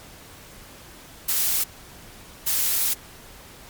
blue noise bursts at uneven times, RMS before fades -22 dBFS, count 2, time 1.28-1.64 / 2.46-2.94 s, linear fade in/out 10 ms, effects pink hiss -45 dBFS RMS until 3.69 s + MP3 96 kbps

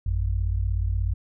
sine tone pair together, 53.75 / 90.4 Hz, A1 / F#2, -40 / -40 cents, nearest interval major sixth, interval 900 cents, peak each -24 / -25 dBFS, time 0.06-1.14 s, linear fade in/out 5 ms, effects none

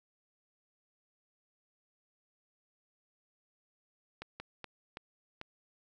slowing click train, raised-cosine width 0.3 ms, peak -26 dBFS, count 5, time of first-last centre 4.22-5.414 s, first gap 180 ms, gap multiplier 1.35, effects none

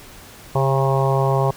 harmonic tone with a mistuned harmonic, 135.4 Hz, C#3, 40 cents flat, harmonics 1 / 3 / 4 / 5 / 6 / 7 / 8, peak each -18 / -23 / -24 / -25 / -26 / -26 / -27 dBFS, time 0.55-1.51 s, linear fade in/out 5 ms, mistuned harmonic 3, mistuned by -20 cents, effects pink hiss -42 dBFS RMS until 1.56 s

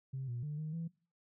sine tone with pitch steps, 133.2 / 120.4 / 149 / 155.1 / 165.7 Hz, C3 / B2 / D3 / D#3 / E3, +31 / -44 / +25 / -5 / +9 cents, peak -36 dBFS, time 0.13-0.88 s, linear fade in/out 10 ms, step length 150 ms, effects noise-tail reverb RT60 0.4 s tail -22 dB re dry + tanh soft clip ceiling -33 dBFS

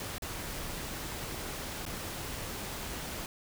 pink noise with dropouts, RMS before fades -39 dBFS, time 0-3.26 s, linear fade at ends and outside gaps 1 ms, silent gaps 0.182-0.221 / 1.853-1.863 s, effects none

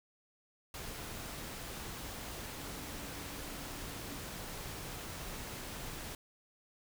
sine tone in noise, 283.3 Hz, C#4, 38 cents sharp, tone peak -53 dBFS, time 2.57-4.18 s, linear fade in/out 2 ms, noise pink, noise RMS -44 dBFS, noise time 0.74-6.15 s, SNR -12 dB, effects none

